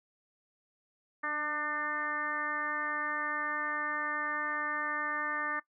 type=harmonic tone with a mistuned harmonic; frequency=299.6 Hz; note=D4; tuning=35 cents sharp; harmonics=1 / 2 / 3 / 4 / 5 / 6 / 7; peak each=-45 / -45 / -42 / -36 / -41 / -35 / -46 dBFS; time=1.23-5.6 s; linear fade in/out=10 ms; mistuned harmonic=1; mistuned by=-28 cents; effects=noise-tail reverb RT60 0.1 s tail -20 dB re dry